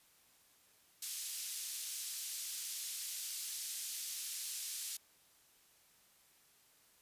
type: band-pass noise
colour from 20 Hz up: white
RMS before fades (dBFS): -43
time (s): 1.02-4.97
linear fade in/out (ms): 5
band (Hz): 3900 to 11000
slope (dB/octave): 12
effects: white hiss -68 dBFS RMS until 7.01 s + resampled to 32000 Hz